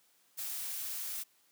blue noise, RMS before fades -39 dBFS, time 0.37-1.24 s, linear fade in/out 20 ms, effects white hiss -69 dBFS RMS until 1.51 s + high-pass 150 Hz 12 dB/octave

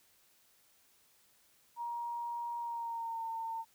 sine tone with pitch glide, 945 to 906.5 Hz, A#5 to A#5, +23 to -49 cents, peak -36 dBFS, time 1.76-3.65 s, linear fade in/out 50 ms, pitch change -72 cents, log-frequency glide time 2.58-3.26 s, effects white hiss -68 dBFS RMS until 3.74 s

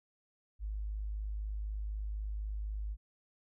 sine tone, 52 Hz, G#1, 3 cents sharp, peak -35 dBFS, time 0.59-2.97 s, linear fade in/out 50 ms, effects none

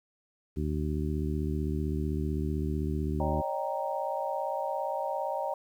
harmonic tone, 75.7 Hz, D#2, 47 cents flat, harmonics 1 / 2 / 3 / 4 / 5, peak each -31 / -34 / -36 / -37 / -38 dBFS, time 0.56-3.42 s, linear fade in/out 20 ms
sine chord, Eb dominant seventh, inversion third, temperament equal with one note detuned, 554.4 / 611.9 / 784 / 932.3 Hz, Db5 / Eb5 / G5 / Bb5, 0 / -29 / 0 / 0 cents, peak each -35 dBFS, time 3.2-5.54 s, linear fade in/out 2 ms
effects 10-bit

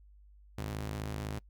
sawtooth ring-modulated tone, 103.83 Hz, G#2, in tune, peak -29 dBFS, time 0.58-1.39 s, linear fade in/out 0 ms, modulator 27.9 Hz, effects noise-tail reverb RT60 0.1 s tail -24 dB re dry + added 50 Hz sine -55 dBFS peak until 1.49 s

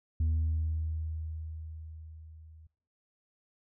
sine tone with level ramp, 79.3 Hz, D#2, 33 cents sharp, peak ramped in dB -22 to -51 dBFS, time 0.2-2.67 s, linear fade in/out 5 ms, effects noise-tail reverb RT60 0.6 s tail -25 dB re dry + tanh soft clip ceiling -24 dBFS

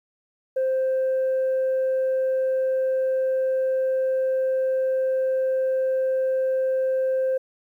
sine tone, 523.3 Hz, C5, in tune, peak -18 dBFS, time 0.56-7.38 s, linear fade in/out 10 ms, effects tanh soft clip ceiling -18 dBFS + 10-bit

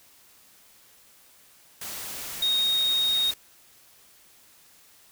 sine tone in noise, 3729 Hz, A#7, in tune, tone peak -21 dBFS, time 2.42-3.31 s, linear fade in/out 5 ms, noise white, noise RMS -36 dBFS, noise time 1.81-3.34 s, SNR +12 dB, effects white hiss -56 dBFS RMS until 5.11 s

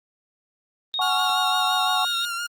sine tone, 3729 Hz, A#7, in tune, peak -24 dBFS, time 0.94-2.25 s, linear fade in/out 0 ms
sine chord, F# suspended second, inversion none, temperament equal with one note detuned, 740 / 842.7 / 1108.7 Hz, F#5 / G#5 / C#6, 0 / +25 / 0 cents, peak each -25 / -28 / -26 dBFS, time 0.99-2.05 s, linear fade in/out 2 ms
sawtooth tone with vibrato, 1396.9 Hz, F6, in tune, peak -23 dBFS, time 1.01-2.47 s, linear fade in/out 10 ms, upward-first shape sine, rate 5.8 Hz, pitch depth 35 cents each way
effects Opus 32 kbps

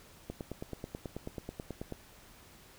click train, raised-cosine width 2 ms, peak -25 dBFS, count 16, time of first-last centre 0.3-1.923 s, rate 9.24 Hz, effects pink hiss -57 dBFS RMS until 2.78 s

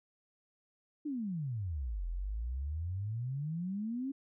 sine exponential two-way sweep, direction down then up, 311.1 to 41.26 to 279.9 Hz, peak -34 dBFS, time 1.05-4.12 s, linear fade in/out 10 ms, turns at 2.07 s, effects none

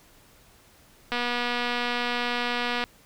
click train, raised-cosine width 0.3 ms, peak -12 dBFS, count 417, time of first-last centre 1.12-2.839 s, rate 242 Hz, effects pink hiss -56 dBFS RMS until 3.05 s

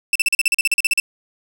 40% pulse tone bursts, 2656 Hz, E7, 12 cents sharp, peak -12 dBFS, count 14, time 0.13-1 s, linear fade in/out 2 ms, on 25 ms, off 40 ms, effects none

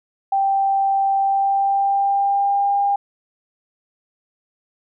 sine tone with pitch glide, 784 to 803.3 Hz, G5 to G5, 0 to +42 cents, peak -15 dBFS, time 0.32-2.96 s, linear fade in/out 5 ms, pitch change +42 cents, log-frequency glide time 1.19-2.8 s, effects none

